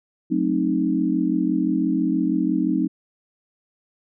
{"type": "chord", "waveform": "sine", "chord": "F# diminished seventh", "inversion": "none", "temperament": "equal with one note detuned", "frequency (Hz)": [185, 220, 265.1, 311.1], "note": ["F#3", "A3", "C4", "Eb4"], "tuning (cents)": [0, 0, 23, 0], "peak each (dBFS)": [-25, -27, -23, -22], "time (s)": [0.3, 2.88], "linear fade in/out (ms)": 20, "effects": []}